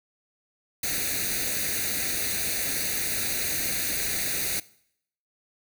white noise with comb filter, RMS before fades -28 dBFS, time 0.83-4.6 s, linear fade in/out 5 ms, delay 0.47 ms, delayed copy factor +0.8, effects noise-tail reverb RT60 0.7 s tail -21 dB re dry

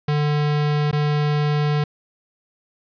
square tone with dropouts, 148.4 Hz, D3, 18 cents sharp, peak -18 dBFS, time 0.08-1.84 s, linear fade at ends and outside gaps 5 ms, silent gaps 0.913-0.928 s, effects resampled to 11025 Hz + 9-bit

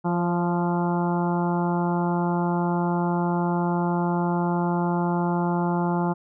harmonic tone with a mistuned harmonic, 173.8 Hz, F3, 8 cents flat, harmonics 1 / 2 / 3 / 4 / 5 / 6 / 7 / 8, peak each -23 / -28 / -36 / -32 / -29 / -35 / -39 / -39 dBFS, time 0.04-6.14 s, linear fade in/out 20 ms, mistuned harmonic 3, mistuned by +31 cents, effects none

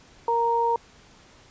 sine tone pair together, 466.1 / 932.2 Hz, A#4 / A#5, 0 / 0 cents, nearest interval octave, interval 1200 cents, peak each -25 / -21 dBFS, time 0.28-0.76 s, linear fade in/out 2 ms, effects pink hiss -53 dBFS RMS until 1.5 s + resampled to 16000 Hz

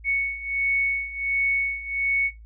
sine beating tone pair, 2217 / 2218.4 Hz, C#7 / C#7, 0 / +1 cents, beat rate 1.4 Hz, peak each -27 / -24 dBFS, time 0.04-2.31 s, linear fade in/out 50 ms, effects noise-tail reverb RT60 0.2 s tail -18 dB re dry + added 55 Hz sine -42 dBFS peak until 2.45 s

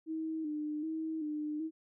sine tone with vibrato, 310 Hz, D#4, 6 cents flat, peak -34 dBFS, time 0.06-1.71 s, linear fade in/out 50 ms, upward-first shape square, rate 1.3 Hz, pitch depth 49 cents each way, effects none

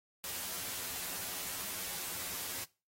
white noise with comb filter, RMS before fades -40 dBFS, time 0.24-2.64 s, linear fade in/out 0 ms, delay 11 ms, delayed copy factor +0.75, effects noise-tail reverb RT60 0.3 s tail -21 dB re dry + AAC 48 kbps

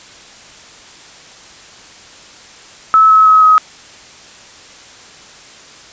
sine tone with pitch steps, 1300 / 1288.8 / 1277.7 / 1266.6 Hz, E6 / E6 / D#6 / D#6, -24 / -39 / +46 / +30 cents, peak -4 dBFS, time 2.94-3.58 s, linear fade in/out 0 ms, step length 160 ms, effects white hiss -38 dBFS RMS until 5.92 s + resampled to 16000 Hz

